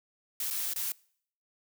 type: noise with dropouts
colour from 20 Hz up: blue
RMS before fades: -33 dBFS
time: 0.4-0.92 s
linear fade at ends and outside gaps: 2 ms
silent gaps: 0.503-0.508 / 0.736-0.76 s
effects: noise-tail reverb RT60 0.6 s tail -24 dB re dry